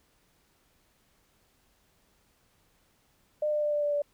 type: tone with pitch steps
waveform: sine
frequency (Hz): 603 / 598.5 / 594 / 589.6 / 585.2 / 580.8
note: D5 / D5 / D5 / D5 / D5 / D5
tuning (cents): +46 / +33 / +20 / +7 / -6 / -19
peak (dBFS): -25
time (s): 3.42-4.02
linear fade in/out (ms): 5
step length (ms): 100
effects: pink hiss -68 dBFS RMS until 4.13 s